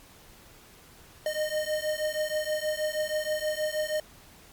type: beating tone pair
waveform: square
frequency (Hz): 610 / 616.3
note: D#5 / D#5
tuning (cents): -34 / -17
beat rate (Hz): 6.3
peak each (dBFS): -31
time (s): 1.26-4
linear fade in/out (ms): 2
effects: pink hiss -53 dBFS RMS until 4.52 s + MP3 96 kbps